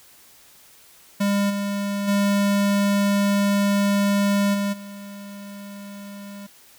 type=tone with level steps; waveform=square; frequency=201.2 Hz; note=G3; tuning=45 cents sharp; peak=-19 / -24 / -18 / -22 / -36 dBFS; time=1.2-6.47 s; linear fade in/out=10 ms; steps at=1.49 / 2.07 / 4.53 / 4.72 s; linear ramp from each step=20 ms; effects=white hiss -51 dBFS RMS until 6.78 s